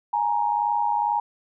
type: tone pair together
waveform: sine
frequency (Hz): 833.9 / 936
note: G#5 / A#5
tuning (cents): +7 / +7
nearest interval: major second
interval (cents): 200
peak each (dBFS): -23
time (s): 0.13-1.2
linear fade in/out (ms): 5
effects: none